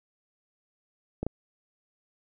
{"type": "clicks", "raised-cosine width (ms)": 2, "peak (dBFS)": [-17, -16], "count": 2, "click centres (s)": [1.23, 1.266], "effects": []}